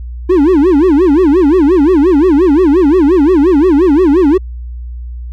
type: tone with vibrato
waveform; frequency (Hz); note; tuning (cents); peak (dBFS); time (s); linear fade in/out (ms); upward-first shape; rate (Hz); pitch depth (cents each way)
triangle; 324.8; E4; -26; -3; 0.29-4.38; 10; sine; 5.7; 280
effects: added 60 Hz sine -21 dBFS peak until 5.32 s